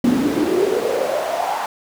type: noise with high-pass filter sweep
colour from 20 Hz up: brown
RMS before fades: -19 dBFS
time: 0.04-1.66 s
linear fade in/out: 2 ms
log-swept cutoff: 240 to 880 Hz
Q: 7
effects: none